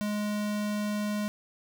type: tone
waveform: square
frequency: 208.7 Hz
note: G#3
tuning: 9 cents sharp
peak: -29 dBFS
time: 0.01-1.28 s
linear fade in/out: 0 ms
effects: none